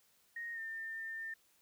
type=tone with pitch glide; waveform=sine; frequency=1864.7 to 1802.2 Hz; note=A#6 to A6; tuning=0 to +41 cents; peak=-40 dBFS; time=0.36-1.34 s; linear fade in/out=5 ms; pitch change=-59 cents; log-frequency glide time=0.53-0.6 s; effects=white hiss -71 dBFS RMS until 1.61 s